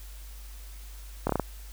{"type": "slowing click train", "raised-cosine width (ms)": 1, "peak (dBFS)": -11, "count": 5, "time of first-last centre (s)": [1.27, 1.397], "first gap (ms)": 24, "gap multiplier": 1.19, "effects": ["added 50 Hz sine -41 dBFS peak until 1.72 s", "white hiss -52 dBFS RMS until 1.72 s"]}